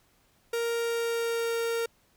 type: tone with pitch glide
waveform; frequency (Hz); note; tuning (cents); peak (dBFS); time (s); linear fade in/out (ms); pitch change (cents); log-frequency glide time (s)
45% pulse; 466.2 to 462.4; A#4 to A#4; 0 to -14; -27; 0.53-1.86; 5; -14; 0.72-1.54
effects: pink hiss -66 dBFS RMS until 2.16 s

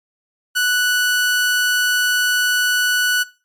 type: tone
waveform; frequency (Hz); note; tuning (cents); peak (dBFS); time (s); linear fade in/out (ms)
sawtooth; 1480; F#6; 0; -11; 0.55-3.24; 20
effects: noise-tail reverb RT60 0.3 s tail -18 dB re dry + MP3 64 kbps

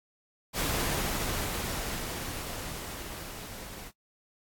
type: noise with level ramp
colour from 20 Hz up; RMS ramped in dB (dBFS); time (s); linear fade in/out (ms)
pink; -29 to -44; 0.53-3.92; 50
effects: noise-tail reverb RT60 0.1 s tail -22 dB re dry + AAC 64 kbps

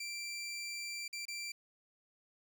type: tone with dropouts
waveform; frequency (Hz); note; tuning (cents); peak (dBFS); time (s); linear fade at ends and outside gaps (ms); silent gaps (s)
20% pulse; 2352; D7; +2; -35; 0-1.52; 5; 1.08-1.128 / 1.254-1.281
effects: none

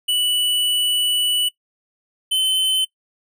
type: tone pair in turn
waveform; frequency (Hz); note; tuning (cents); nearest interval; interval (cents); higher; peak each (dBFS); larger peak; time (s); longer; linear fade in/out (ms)
square; 2960 / 3059; F#7 / G7; 0 / -43; minor second; 57; second; -17; neither; 0.08-1.49 / 2.31-2.85; first; 10
effects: noise-tail reverb RT60 0.1 s tail -20 dB re dry

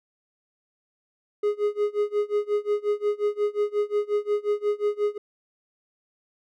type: tone with tremolo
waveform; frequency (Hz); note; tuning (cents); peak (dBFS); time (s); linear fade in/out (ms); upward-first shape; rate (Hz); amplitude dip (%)
triangle; 415.3; G#4; 0; -17; 1.43-5.18; 5; sine; 5.6; 95
effects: none

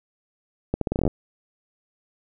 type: accelerating click train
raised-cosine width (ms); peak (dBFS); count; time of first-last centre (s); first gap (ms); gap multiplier
2; -9; 11; 0.74-1.077; 73; 0.81
effects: none

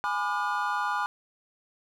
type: chord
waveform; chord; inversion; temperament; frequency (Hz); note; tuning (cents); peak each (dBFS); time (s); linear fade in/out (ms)
triangle; G# diminished seventh; none; just; 830.6 / 996.7 / 1196.1 / 1435.3; G#5 / B5 / D6 / F6; 0 / +16 / +31 / +47; -30; 0.04-1.06; 0
effects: none

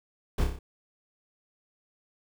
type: noise with echo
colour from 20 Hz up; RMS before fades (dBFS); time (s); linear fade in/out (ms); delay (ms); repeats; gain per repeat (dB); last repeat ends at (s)
brown; -25; 0.38-0.44; 5; 30; 5; -4; 0.59
effects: none

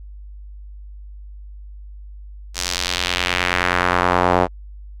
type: tone with band-pass filter sweep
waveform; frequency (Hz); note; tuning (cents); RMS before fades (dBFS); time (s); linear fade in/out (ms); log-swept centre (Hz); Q
sawtooth; 89.5; F2; +43; -19; 2.54-4.48; 50; 6100 to 710; 1.4
effects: added 50 Hz sine -34 dBFS peak until 5 s

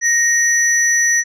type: tone pair together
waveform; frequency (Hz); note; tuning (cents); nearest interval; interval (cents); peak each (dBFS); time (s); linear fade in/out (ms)
sine; 1864.7 / 5920; A#6 / F#8; 0 / 0; octave + minor sixth; 2000; -13; 0.01-1.24; 50
effects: tanh soft clip ceiling -7 dBFS

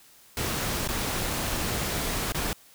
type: noise with dropouts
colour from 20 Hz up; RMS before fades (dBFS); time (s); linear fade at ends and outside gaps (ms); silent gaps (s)
pink; -29; 0.37-2.53; 1; 0.876-0.888 / 2.321-2.346
effects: white hiss -55 dBFS RMS until 2.74 s

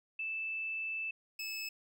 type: tone pair in turn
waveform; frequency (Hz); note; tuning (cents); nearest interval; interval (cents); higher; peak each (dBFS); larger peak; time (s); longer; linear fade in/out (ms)
sine / 25% pulse; 2637 / 2604; E7 / E7; 0 / -22; unison; 22; first; -35 / -34; second; 0.19-1.11 / 1.39-1.69; first; 5
effects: none

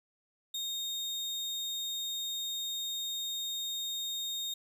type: tone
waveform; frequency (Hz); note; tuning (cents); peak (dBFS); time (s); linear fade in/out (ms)
35% pulse; 3700; A#7; -14; -32; 0.54-4.54; 5
effects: none

